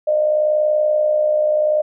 sine tone with amplitude modulation, 609 Hz, D#5, 37 cents flat, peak -11 dBFS, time 0.07-1.82 s, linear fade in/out 10 ms, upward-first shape sine, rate 60.7 Hz, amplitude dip 50%, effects none

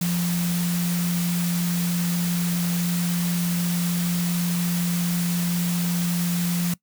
sine tone in noise, 174 Hz, F3, 6 cents flat, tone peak -21 dBFS, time 0.01-6.74 s, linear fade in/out 5 ms, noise white, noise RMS -31 dBFS, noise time 0.01-6.74 s, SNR +7 dB, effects noise-tail reverb RT60 0.1 s tail -21 dB re dry

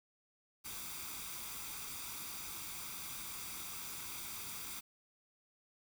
white noise with comb filter, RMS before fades -45 dBFS, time 0.64-4.81 s, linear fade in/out 20 ms, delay 0.84 ms, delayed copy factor +0.6, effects none

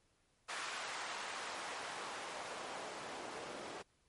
white noise with band-pass filter sweep, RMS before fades -45 dBFS, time 0.48-3.83 s, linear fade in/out 20 ms, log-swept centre 1300 to 460 Hz, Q 0.92, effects pink hiss -75 dBFS RMS until 4.08 s + MP3 48 kbps

